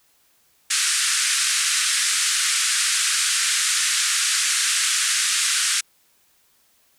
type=band-pass noise; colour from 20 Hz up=white; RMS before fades=-21 dBFS; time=0.7-5.81 s; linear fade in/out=10 ms; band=1300 to 9700 Hz; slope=48 dB/octave; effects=white hiss -61 dBFS RMS until 6.98 s